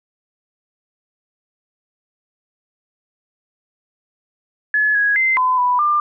sine tone with pitch steps, 1707 / 1661 / 2075 / 1015 / 989 / 1195 Hz, G#6 / G#6 / C7 / B5 / B5 / D6, +47 / 0 / -15 / +47 / +2 / +30 cents, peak -13 dBFS, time 4.74-6 s, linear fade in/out 2 ms, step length 210 ms, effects none

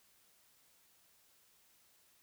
silence, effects white hiss -69 dBFS RMS until 2.22 s

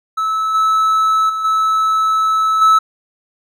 triangle tone with level steps, 1303 Hz, E6, 20 cents flat, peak -13 / -9 / -16 / -10 / -5 dBFS, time 0.17-2.79 s, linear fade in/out 10 ms, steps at 0.54 / 1.29 / 1.44 / 2.61 s, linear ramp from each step 10 ms, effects none

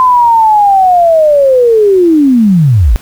sine linear sweep, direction down, 1030 to 42.17 Hz, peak -3 dBFS, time 0-2.96 s, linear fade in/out 0 ms, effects pink hiss -36 dBFS RMS until 3.01 s

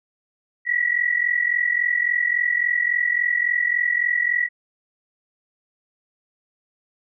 sine tone pair together, 1913.4 / 1957 Hz, A#6 / B6, +45 / -16 cents, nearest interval unison, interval 39 cents, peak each -21 dBFS, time 0.65-4.49 s, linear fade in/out 50 ms, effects none

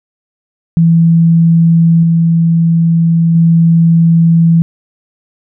sine tone with level steps, 166.1 Hz, E3, 13 cents sharp, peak -4 / -6 / -4 dBFS, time 0.77-4.62 s, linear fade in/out 0 ms, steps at 2.03 / 3.35 s, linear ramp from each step 2 ms, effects none

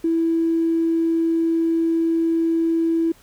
triangle tone with tanh clipping, 329.6 Hz, E4, in tune, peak -16 dBFS, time 0.04-3.12 s, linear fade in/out 5 ms, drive 2 dB, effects pink hiss -52 dBFS RMS until 3.22 s

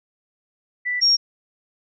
sine tone pair in turn, 1975.5 / 5567 Hz, B6 / F8, 0 / -6 cents, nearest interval octave + tritone, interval 1794 cents, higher second, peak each -21 / -13 dBFS, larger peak second, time 0.85-1.01 / 1.01-1.17 s, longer neither, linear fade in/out 20 ms, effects none

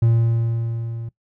triangle tone with level ramp, 115.4 Hz, A#2, 17 cents flat, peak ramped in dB -10 to -26 dBFS, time 0.02-1.09 s, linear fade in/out 5 ms, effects noise-tail reverb RT60 0.1 s tail -20 dB re dry

